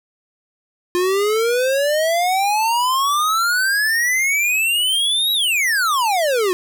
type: exponential two-way sweep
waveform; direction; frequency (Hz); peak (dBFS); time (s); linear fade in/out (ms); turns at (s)
square; up then down; 351.3 to 3897 to 351.3; -16; 0.95-6.53; 0; 5.33
effects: none